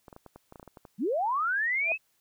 clicks, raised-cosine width 1 ms, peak -32 dBFS, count 12, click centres 0.082 / 0.128 / 0.164 / 0.263 / 0.36 / 0.524 / 0.558 / 0.597 / 0.629 / 0.677 / 0.772 / 0.852 s
sine linear sweep, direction up, 168.1 to 2645 Hz, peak -25 dBFS, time 0.98-1.98 s, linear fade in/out 50 ms
sine tone with exponential growth, 659.3 Hz, E5, in tune, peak -26 dBFS, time 1.8-1.92 s, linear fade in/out 1 ms, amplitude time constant 26 ms
effects white hiss -71 dBFS RMS until 2.2 s

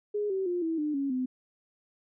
sine tone with pitch steps, 415.3 / 383 / 353.3 / 325.8 / 300.5 / 277.2 / 255.6 Hz, G#4 / G4 / F4 / E4 / D4 / C#4 / C4, 0 / -40 / +20 / -20 / +40 / 0 / -40 cents, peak -27 dBFS, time 0.14-1.26 s, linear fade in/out 10 ms, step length 160 ms, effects none

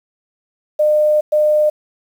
sine tone bursts at uneven times, 605 Hz, D#5, 49 cents flat, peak -10 dBFS, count 2, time 0.79-1.21 / 1.32-1.7 s, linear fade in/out 10 ms, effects 7-bit

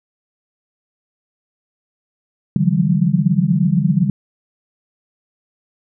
sine tone cluster, 142.1 / 159 / 174.6 / 182.9 / 200 Hz, C#3 / D#3 / F3 / F#3 / G3, +43 / +38 / 0 / -20 / +35 cents, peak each -19 dBFS, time 2.56-4.1 s, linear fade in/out 2 ms, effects none

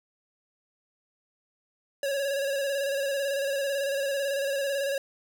square tone with vibrato, 554.4 Hz, C#5, in tune, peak -27 dBFS, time 2.03-4.98 s, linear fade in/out 2 ms, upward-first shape square, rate 18 Hz, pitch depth 35 cents each way, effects none

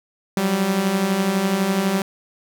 sawtooth beating tone pair, 183.1 / 195.1 Hz, F#3 / G3, -18 / -8 cents, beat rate 12 Hz, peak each -21 / -15 dBFS, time 0.37-2.02 s, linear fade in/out 2 ms, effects none

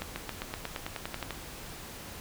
accelerating click train, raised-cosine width 0.3 ms, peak -18 dBFS, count 13, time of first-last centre 0.02-1.307 s, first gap 140 ms, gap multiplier 0.95, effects pink hiss -44 dBFS RMS until 2.2 s

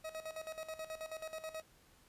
40% pulse tone with tremolo, 635 Hz, D#5, 35 cents sharp, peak -40 dBFS, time 0.04-1.62 s, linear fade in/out 10 ms, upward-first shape square, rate 9.3 Hz, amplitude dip 75%, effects pink hiss -66 dBFS RMS until 2.08 s + resampled to 32000 Hz

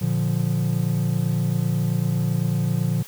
triangle chord, Bb major, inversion none, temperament equal, 116.54 / 146.83 / 174.61 Hz, Bb2 / D3 / F3, 0 / 0 / 0 cents, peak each -22 dBFS, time 0.01-3.03 s, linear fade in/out 10 ms, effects white hiss -43 dBFS RMS until 3.07 s

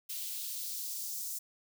blue noise with high-pass filter sweep, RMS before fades -39 dBFS, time 0.09-1.39 s, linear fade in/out 10 ms, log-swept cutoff 3000 to 6300 Hz, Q 1.5, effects none

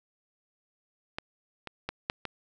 clicks, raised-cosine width 0.3 ms, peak -17 / -22 / -16 / -11 / -18 dBFS, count 5, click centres 1.185 / 1.673 / 1.89 / 2.099 / 2.253 s, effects none

